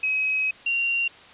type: tone pair in turn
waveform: sine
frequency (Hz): 2544 / 2763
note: D#7 / F7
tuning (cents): +38 / -19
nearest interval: minor second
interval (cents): 143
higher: second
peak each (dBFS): -21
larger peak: neither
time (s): 0.03-0.51 / 0.66-1.08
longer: first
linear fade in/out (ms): 5
effects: white hiss -47 dBFS RMS until 1.33 s + resampled to 8000 Hz